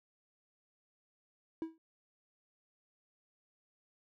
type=tone with exponential decay; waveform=triangle; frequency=324.2 Hz; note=E4; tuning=29 cents flat; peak=-30 dBFS; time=1.62-1.78 s; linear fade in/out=1 ms; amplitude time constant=34 ms; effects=none